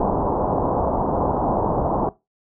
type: low-pass noise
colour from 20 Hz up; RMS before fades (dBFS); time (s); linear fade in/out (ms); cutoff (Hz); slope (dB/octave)
white; -21; 0-2.09; 2; 980; 48
effects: noise-tail reverb RT60 0.2 s tail -18 dB re dry